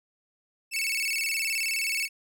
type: tone with vibrato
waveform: sawtooth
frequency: 2426 Hz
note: D#7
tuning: 44 cents flat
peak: -23 dBFS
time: 0.71-2.09 s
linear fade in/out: 50 ms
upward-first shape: square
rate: 19 Hz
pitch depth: 150 cents each way
effects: none